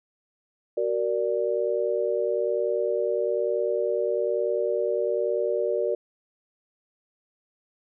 sine chord, Gb augmented, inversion none, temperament equal with one note detuned, 376.2 / 466.2 / 587.3 Hz, Gb4 / Bb4 / D5, +29 / 0 / 0 cents, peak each -28 / -26 / -27 dBFS, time 0.77-5.95 s, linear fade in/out 5 ms, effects none

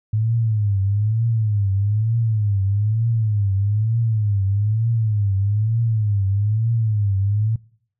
sine tone with vibrato, 106.1 Hz, G#2, 38 cents sharp, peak -16 dBFS, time 0.13-7.56 s, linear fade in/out 5 ms, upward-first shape triangle, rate 1.1 Hz, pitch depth 170 cents each way, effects noise-tail reverb RT60 0.6 s tail -23 dB re dry

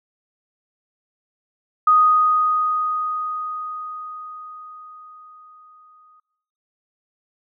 sine tone with exponential decay, 1244.5 Hz, D#6, in tune, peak -10 dBFS, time 1.87-6.2 s, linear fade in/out 5 ms, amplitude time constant 940 ms, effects noise-tail reverb RT60 0.9 s tail -22 dB re dry

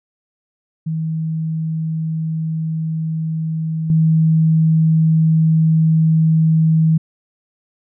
sine tone with level steps, 160 Hz, D#3, 49 cents sharp, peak -18 / -10 dBFS, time 0.86-6.98 s, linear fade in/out 10 ms, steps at 3.9 s, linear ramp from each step 2 ms, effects none

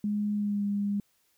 sine tone with pitch glide, 207.7 to 202.7 Hz, G#3 to G#3, 0 to -42 cents, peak -26 dBFS, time 0.04-1 s, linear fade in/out 2 ms, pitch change -42 cents, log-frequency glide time 0.34-0.64 s, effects white hiss -70 dBFS RMS until 1.37 s

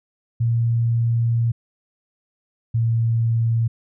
sine tone pair in turn, 116.54 / 114.87 Hz, A#2 / A#2, 0 / -25 cents, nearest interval unison, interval 25 cents, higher first, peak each -16 dBFS, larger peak neither, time 0.4-1.52 / 2.74-3.68 s, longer first, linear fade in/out 10 ms, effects none

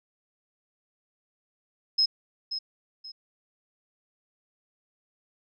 sine tone with echo, 5140 Hz, E8, 45 cents flat, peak -19 dBFS, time 1.98-2.06 s, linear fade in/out 10 ms, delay 530 ms, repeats 2, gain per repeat -10 dB, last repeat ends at 3.12 s, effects none

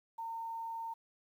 sine tone, 912 Hz, A#5, 38 cents flat, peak -38 dBFS, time 0.18-0.94 s, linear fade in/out 10 ms, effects 11-bit

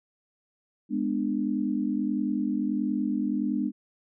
sine chord, G# diminished, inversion none, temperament just, 207.7 / 249.2 / 299 Hz, G#3 / B3 / D4, 0 / +16 / +31 cents, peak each -29 dBFS, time 0.89-3.72 s, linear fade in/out 50 ms, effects none

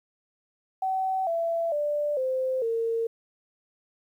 sine tone with pitch steps, 760 / 669.3 / 589.4 / 519.1 / 457.1 Hz, F#5 / E5 / D5 / C5 / A#4, +46 / +26 / +6 / -14 / -34 cents, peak -24 dBFS, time 0.82-3.07 s, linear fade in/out 5 ms, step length 450 ms, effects 10-bit

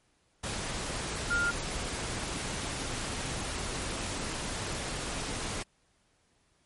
sine tone in noise, 1407 Hz, F6, 12 cents sharp, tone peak -26 dBFS, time 1.3-1.51 s, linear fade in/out 10 ms, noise pink, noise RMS -35 dBFS, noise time 0.43-5.63 s, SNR +6 dB, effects pink hiss -70 dBFS RMS until 6.65 s + MP3 48 kbps

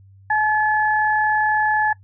sine tone pair together, 855 / 1718.9 Hz, A5 / A6, -50 / -41 cents, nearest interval octave, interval 1209 cents, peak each -18 dBFS, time 0.3-1.93 s, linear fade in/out 5 ms, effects noise-tail reverb RT60 0.1 s tail -23 dB re dry + added 97 Hz sine -45 dBFS peak until 2.03 s

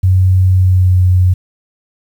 sine tone with pitch glide, 93.1 to 91.34 Hz, F#2 to F#2, +11 to -22 cents, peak -6 dBFS, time 0.03-1.34 s, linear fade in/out 10 ms, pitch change -33 cents, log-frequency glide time 0.51-1 s, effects 7-bit

